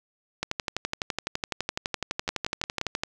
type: two click trains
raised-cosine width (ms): 0.2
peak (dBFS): -10 / -10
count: 32 / 4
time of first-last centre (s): 0.43-3.035 / 2.29-2.814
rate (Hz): 11.9 / 5.73
effects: none